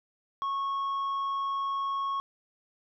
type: tone with tanh clipping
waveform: triangle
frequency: 1100 Hz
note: C#6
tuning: 14 cents flat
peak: -29 dBFS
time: 0.42-2.2 s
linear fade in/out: 0 ms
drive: 8 dB
effects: none